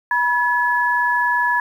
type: tone pair together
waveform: sine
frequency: 973 / 1704.4 Hz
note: B5 / G#6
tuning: -26 / +44 cents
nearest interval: minor seventh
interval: 970 cents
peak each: -18 dBFS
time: 0.11-1.6 s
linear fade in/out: 2 ms
effects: 8-bit